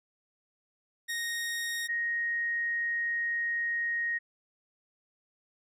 sawtooth / sine tone pair in turn, 1864.7 / 1872.1 Hz, A#6 / A#6, 0 / +7 cents, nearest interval unison, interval 7 cents, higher second, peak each -28 dBFS, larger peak neither, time 1.08-1.88 / 1.88-4.19 s, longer second, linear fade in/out 20 ms, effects resampled to 32000 Hz

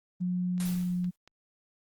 sine tone with pitch glide, 180 to 178.86 Hz, F#3 to F3, -47 to +42 cents, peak -27 dBFS, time 0.2-1.11 s, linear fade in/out 20 ms, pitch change -11 cents, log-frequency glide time 0.53-0.87 s
click train, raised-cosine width 0.2 ms, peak -35 dBFS, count 4, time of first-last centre 0.58-1.276 s, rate 4.31 Hz
white noise with exponential decay, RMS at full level -36 dBFS, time 0.6-1.16 s, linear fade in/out 1 ms, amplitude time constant 120 ms
effects Opus 32 kbps

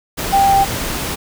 sine tone in noise, 788 Hz, G5, 9 cents sharp, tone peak -9 dBFS, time 0.32-0.65 s, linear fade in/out 20 ms, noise pink, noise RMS -22 dBFS, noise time 0.17-1.16 s, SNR +10 dB, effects none

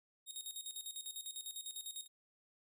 15% pulse tone with tremolo, 3729 Hz, A#7, in tune, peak -35 dBFS, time 0.26-2.08 s, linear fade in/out 50 ms, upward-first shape square, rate 10 Hz, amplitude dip 70%, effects none

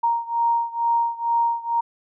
sine beating tone pair, 932.3 / 934.5 Hz, A#5 / A#5, 0 / +4 cents, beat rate 2.2 Hz, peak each -21 / -23 dBFS, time 0.03-1.81 s, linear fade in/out 10 ms, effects none

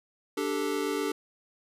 square chord, D suspended fourth, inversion none, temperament equal, 293.7 / 392 / 440 Hz, D4 / G4 / A4, 0 / 0 / 0 cents, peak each -33 dBFS, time 0.37-1.12 s, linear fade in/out 5 ms, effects resampled to 32000 Hz

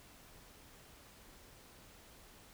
silence, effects pink hiss -59 dBFS RMS until 2.53 s

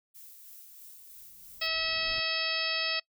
violet noise with tremolo, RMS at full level -49 dBFS, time 0.14-1.68 s, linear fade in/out 20 ms, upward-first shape sine, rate 3.1 Hz, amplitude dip 30%
brown noise with exponential growth, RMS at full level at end -43 dBFS, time 0.95-2.2 s, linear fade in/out 5 ms, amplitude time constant 270 ms
harmonic tone, 647 Hz, E5, 32 cents flat, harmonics 1 / 2 / 3 / 4 / 5 / 6 / 7 / 8, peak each -40 / -40 / -37 / -34 / -36 / -37 / -36 / -35 dBFS, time 1.61-3 s, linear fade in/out 10 ms
effects noise-tail reverb RT60 0.1 s tail -24 dB re dry

